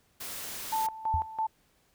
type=noise; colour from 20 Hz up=white; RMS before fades=-39 dBFS; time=0.2-0.87 s; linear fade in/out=10 ms
type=tone with tremolo; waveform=sine; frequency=882 Hz; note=A5; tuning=4 cents sharp; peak=-26 dBFS; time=0.72-1.47 s; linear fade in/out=10 ms; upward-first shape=square; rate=3 Hz; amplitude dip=80%
type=tone with exponential decay; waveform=sine; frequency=82.41 Hz; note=E2; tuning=in tune; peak=-23 dBFS; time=1.14-1.27 s; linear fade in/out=0 ms; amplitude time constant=28 ms
effects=pink hiss -68 dBFS RMS until 1.94 s